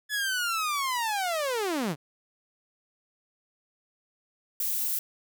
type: linear sweep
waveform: sawtooth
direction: down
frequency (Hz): 1721 to 130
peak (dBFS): -23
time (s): 0.09-1.96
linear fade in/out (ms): 50
type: noise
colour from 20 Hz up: violet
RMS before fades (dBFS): -29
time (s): 4.6-4.99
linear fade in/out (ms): 2
effects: none